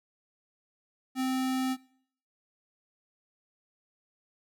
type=tone; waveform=square; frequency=260 Hz; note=C4; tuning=11 cents flat; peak=-28 dBFS; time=1.15-1.77 s; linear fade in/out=50 ms; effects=noise-tail reverb RT60 0.6 s tail -21 dB re dry